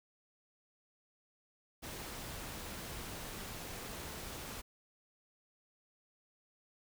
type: noise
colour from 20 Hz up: pink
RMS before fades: -45 dBFS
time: 1.82-4.62 s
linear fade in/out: 20 ms
effects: none